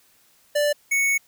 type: tone pair in turn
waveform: square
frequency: 587.3 / 2217 Hz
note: D5 / C#7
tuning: 0 / 0 cents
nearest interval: octave + major seventh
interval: 2300 cents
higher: second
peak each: -19 dBFS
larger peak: neither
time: 0.55-0.73 / 0.91-1.18 s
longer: second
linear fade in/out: 10 ms
effects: white hiss -59 dBFS RMS until 1.27 s